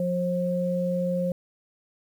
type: tone pair together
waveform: sine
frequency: 178.2 / 534 Hz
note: F3 / C5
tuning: +35 / +35 cents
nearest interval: octave + perfect fifth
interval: 1900 cents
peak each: -26 / -26 dBFS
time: 0-1.32 s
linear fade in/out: 2 ms
effects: 9-bit